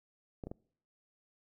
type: clicks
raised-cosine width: 2 ms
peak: -28 dBFS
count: 3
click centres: 0.438 / 0.47 / 0.515 s
effects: noise-tail reverb RT60 0.6 s tail -25 dB re dry